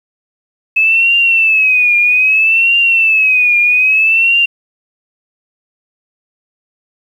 sine tone with vibrato, 2591 Hz, E7, 30 cents flat, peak -7 dBFS, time 0.76-4.46 s, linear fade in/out 10 ms, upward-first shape triangle, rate 0.62 Hz, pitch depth 130 cents each way, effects 7-bit

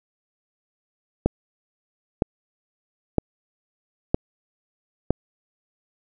click train, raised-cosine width 2 ms, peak -4 dBFS, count 5, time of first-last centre 1.26-5.106 s, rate 1.04 Hz, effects none

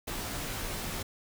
pink noise with comb filter, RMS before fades -36 dBFS, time 0.07-1.03 s, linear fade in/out 10 ms, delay 16 ms, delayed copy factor -0.7, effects none

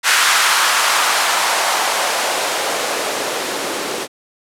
blue noise with band-pass filter sweep, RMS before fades -17 dBFS, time 0.03-4.08 s, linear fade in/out 50 ms, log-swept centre 1400 to 350 Hz, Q 1.5, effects low-pass 12000 Hz 12 dB/octave

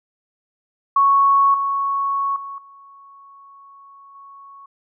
sine tone with level steps, 1108 Hz, C#6, 1 cent flat, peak -11 / -18 / -29 / -42 / -39 dBFS, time 0.96-4.66 s, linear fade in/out 5 ms, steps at 1.54 / 2.36 / 2.58 / 4.15 s, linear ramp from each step 2 ms, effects none

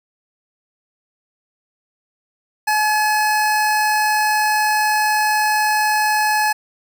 25% pulse tone, 852 Hz, G#5, 44 cents sharp, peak -11 dBFS, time 2.67-6.53 s, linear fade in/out 10 ms, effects none

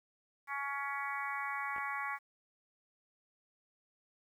harmonic tone, 280 Hz, C#4, 18 cents sharp, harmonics 3 / 4 / 5 / 6 / 7 / 8, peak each -43 / -40 / -45 / -45 / -42 / -44 dBFS, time 0.47-2.19 s, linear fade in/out 50 ms
clicks, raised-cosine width 0.5 ms, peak -33 dBFS, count 2, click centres 1.763 / 1.782 s
effects 11-bit

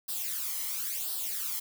blue noise with flanger, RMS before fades -34 dBFS, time 0.08-1.6 s, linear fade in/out 10 ms, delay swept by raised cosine 0.22 to 0.99 ms, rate 0.96 Hz, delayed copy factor +0.75, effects none

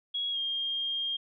sine tone with pitch glide, 3322 to 3218 Hz, G#7 to G7, 0 to +45 cents, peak -29 dBFS, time 0.14-1.17 s, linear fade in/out 10 ms, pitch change -55 cents, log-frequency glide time 0.31-0.38 s, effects none

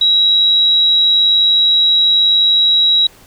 sine tone, 3867 Hz, B7, 37 cents flat, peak -8 dBFS, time 0.01-3.07 s, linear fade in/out 5 ms, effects pink hiss -44 dBFS RMS until 3.26 s

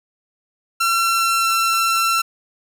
sawtooth tone with pitch glide, 1358 to 1347.8 Hz, F6 to E6, -49 to +38 cents, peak -12 dBFS, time 0.8-2.22 s, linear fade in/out 10 ms, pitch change -13 cents, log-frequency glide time 0.93-1.47 s, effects none

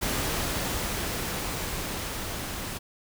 pink noise with level ramp, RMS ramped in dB -28 to -35 dBFS, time 0.01-2.79 s, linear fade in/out 20 ms, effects none

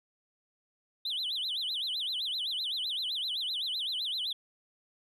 sine tone with vibrato, 3477 Hz, A7, 21 cents flat, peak -29 dBFS, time 1.05-4.33 s, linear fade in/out 5 ms, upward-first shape sine, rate 7.8 Hz, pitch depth 290 cents each way, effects tanh soft clip ceiling -29 dBFS

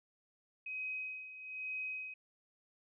sine tone with tremolo, 2526 Hz, D#7, 26 cents sharp, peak -37 dBFS, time 0.66-2.14 s, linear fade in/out 5 ms, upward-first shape sine, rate 1.1 Hz, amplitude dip 70%, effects none

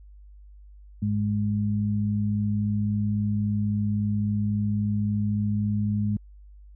sine tone pair together, 104.03 / 207.7 Hz, G#2 / G#3, +3 / 0 cents, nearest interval octave, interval 1197 cents, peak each -25 dBFS, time 1.02-6.17 s, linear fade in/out 5 ms, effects added 50 Hz sine -45 dBFS peak until 6.75 s

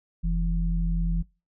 sine tone pair together, 44.29 / 167.2 Hz, F1 / E3, +25 / +25 cents, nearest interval octave + major seventh, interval 2300 cents, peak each -23 / -28 dBFS, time 0.23-1.23 s, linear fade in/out 20 ms, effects noise-tail reverb RT60 0.3 s tail -23 dB re dry

